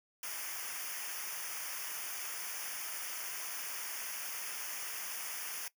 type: noise with comb filter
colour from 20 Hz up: white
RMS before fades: -41 dBFS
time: 0.23-5.68 s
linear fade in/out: 2 ms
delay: 0.25 ms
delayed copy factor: -1
effects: noise-tail reverb RT60 0.1 s tail -19 dB re dry